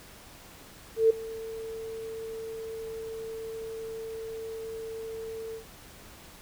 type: tone with ADSR envelope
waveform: sine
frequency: 448 Hz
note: A4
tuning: 31 cents sharp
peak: -15 dBFS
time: 0.96-5.65 s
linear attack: 140 ms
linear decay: 9 ms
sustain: -20 dB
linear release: 110 ms
effects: pink hiss -50 dBFS RMS until 6.41 s